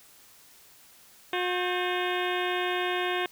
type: harmonic tone with a mistuned harmonic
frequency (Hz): 360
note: F#4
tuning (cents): -47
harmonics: 1 / 2 / 3 / 4 / 5 / 6 / 7 / 8 / 9 / 10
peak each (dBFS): -30 / -33 / -35 / -36 / -37 / -38 / -38 / -39 / -40 / -40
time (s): 1.33-3.26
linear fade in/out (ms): 2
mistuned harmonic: 4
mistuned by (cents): +140
effects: white hiss -55 dBFS RMS until 3.31 s